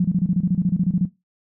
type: tone bursts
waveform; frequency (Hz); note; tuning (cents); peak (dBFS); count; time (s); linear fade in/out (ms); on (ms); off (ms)
sine; 180; F#3; -47; -14; 15; 0-1.054; 5; 46; 26
effects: noise-tail reverb RT60 0.2 s tail -17 dB re dry